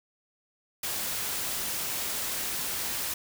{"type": "noise", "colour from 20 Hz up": "white", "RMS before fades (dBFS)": -32, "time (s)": [0.83, 3.14], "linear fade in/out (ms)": 5, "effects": []}